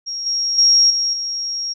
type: tone with level steps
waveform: sine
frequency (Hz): 5590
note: F8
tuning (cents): +1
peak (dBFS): -23 / -17 / -9 / -16 / -21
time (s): 0.06-1.74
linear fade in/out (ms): 20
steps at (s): 0.26 / 0.58 / 0.9 / 1.13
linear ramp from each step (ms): 5
effects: none